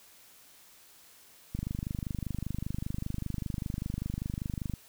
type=click train; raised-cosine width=5 ms; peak=-21 dBFS; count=81; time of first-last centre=1.55-4.737 s; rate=25.1 Hz; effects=white hiss -57 dBFS RMS until 4.88 s